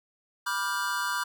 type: chord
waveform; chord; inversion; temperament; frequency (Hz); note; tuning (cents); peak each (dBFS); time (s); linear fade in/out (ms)
square; G dominant seventh; first; just; 980 / 1176 / 1411.2 / 1568; B5 / D6 / F6 / G6; -14 / +2 / +18 / 0; -34; 0.46-1.24; 10
effects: none